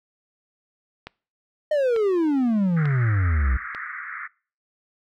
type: click train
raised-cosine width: 0.3 ms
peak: -19 dBFS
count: 4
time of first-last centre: 1.07-3.749 s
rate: 1.12 Hz
type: exponential sweep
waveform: triangle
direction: down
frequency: 622.3 to 60.1 Hz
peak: -16 dBFS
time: 1.71-3.57 s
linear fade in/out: 5 ms
type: band-pass noise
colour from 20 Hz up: pink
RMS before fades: -34 dBFS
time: 2.76-4.28 s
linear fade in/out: 20 ms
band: 1200 to 2100 Hz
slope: 96 dB/octave
effects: noise-tail reverb RT60 0.4 s tail -24 dB re dry